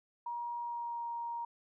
sine tone with pitch glide, 950 to 939.1 Hz, A#5 to A#5, +33 to +13 cents, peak -36 dBFS, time 0.26-1.45 s, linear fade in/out 5 ms, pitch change -20 cents, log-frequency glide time 0.58-1.06 s, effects none

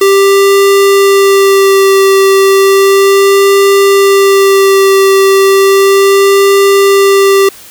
square tone with vibrato, 392.4 Hz, G4, 2 cents sharp, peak -4 dBFS, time 0.01-7.49 s, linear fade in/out 5 ms, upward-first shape sine, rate 0.34 Hz, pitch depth 15 cents each way, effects white hiss -33 dBFS RMS until 7.7 s

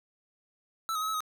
square tone with pitch steps, 1320 / 1257 / 1279 / 1300 / 1259 Hz, E6 / D#6 / D#6 / E6 / D#6, +2 / +17 / +47 / -24 / +20 cents, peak -30 dBFS, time 0.89-1.205 s, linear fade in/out 0 ms, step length 63 ms, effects none

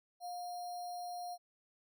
sine tone with sample-and-hold, 711 Hz, F5, 31 cents sharp, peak -40 dBFS, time 0.2-1.38 s, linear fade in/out 50 ms, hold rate 4900 Hz, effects none

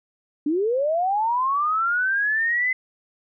sine linear sweep, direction up, 280 to 2049 Hz, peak -19 dBFS, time 0.46-2.73 s, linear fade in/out 5 ms, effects none

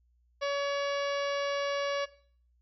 harmonic tone with a mistuned harmonic, 565 Hz, C#5, 33 cents sharp, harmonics 1 / 2 / 3 / 4 / 5 / 6 / 7 / 8 / 9 / 10, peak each -30 / -36 / -40 / -42 / -44 / -46 / -47 / -48 / -49 / -50 dBFS, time 0.41-2.06 s, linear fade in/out 20 ms, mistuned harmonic 8, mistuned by +31 cents, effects noise-tail reverb RT60 0.5 s tail -17 dB re dry + added 60 Hz sine -65 dBFS peak until 2.61 s

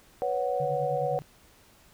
sine chord, B suspended second, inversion none, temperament equal with one note detuned, 493.9 / 557.6 / 740 Hz, B4 / C#5 / F#5, 0 / +10 / 0 cents, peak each -30 dBFS, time 0.22-1.19 s, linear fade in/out 0 ms
sine tone with tremolo, 144.7 Hz, D3, 25 cents flat, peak -32 dBFS, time 0.6-1.22 s, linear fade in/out 0 ms, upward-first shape sine, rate 9.7 Hz, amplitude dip 75%
effects pink hiss -58 dBFS RMS until 1.93 s

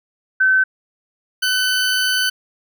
sine / 20% pulse tone pair in turn, 1530 / 1508.1 Hz, G6 / F#6, -42 / +33 cents, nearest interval unison, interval 25 cents, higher first, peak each -11 dBFS, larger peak neither, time 0.4-0.64 / 1.42-2.3 s, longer second, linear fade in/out 10 ms, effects none

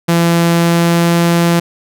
sawtooth tone with pitch glide, 169.3 to 170.38 Hz, E3 to F3, +46 to -42 cents, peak -5 dBFS, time 0.08-1.6 s, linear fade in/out 10 ms, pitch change +12 cents, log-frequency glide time 0.51-1.23 s, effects none

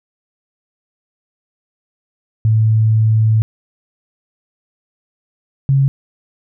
sine tone pair in turn, 110 / 136.72 Hz, A2 / C#3, 0 / -24 cents, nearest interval major third, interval 376 cents, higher second, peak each -9 dBFS, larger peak neither, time 2.45-3.42 / 5.69-5.88 s, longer first, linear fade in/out 0 ms, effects none

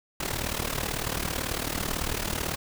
pink noise with amplitude modulation, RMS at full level -27 dBFS, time 0.2-2.56 s, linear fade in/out 5 ms, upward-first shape sine, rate 38.1 Hz, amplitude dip 80%, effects none

